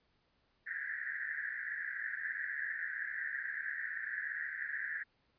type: band-pass noise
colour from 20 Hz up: pink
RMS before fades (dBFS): -40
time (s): 0.66-5.04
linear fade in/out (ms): 20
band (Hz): 1600 to 1900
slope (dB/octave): 96
effects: pink hiss -75 dBFS RMS until 5.38 s + resampled to 11025 Hz